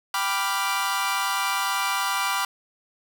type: chord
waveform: sawtooth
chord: G dominant seventh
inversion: none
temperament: equal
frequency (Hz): 784 / 987.8 / 1174.7 / 1396.9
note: G5 / B5 / D6 / F6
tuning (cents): 0 / 0 / 0 / 0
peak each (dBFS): -27 / -24 / -24 / -26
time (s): 0.14-2.45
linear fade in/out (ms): 2
effects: none